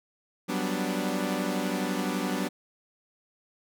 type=chord; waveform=sawtooth; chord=G major seventh; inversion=third; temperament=equal with one note detuned; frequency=184.14 / 196 / 246.9 / 293.7 Hz; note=F#3 / G3 / B3 / D4; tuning=-8 / 0 / 0 / 0 cents; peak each=-29 dBFS; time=0.48-2.49 s; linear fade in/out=20 ms; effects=none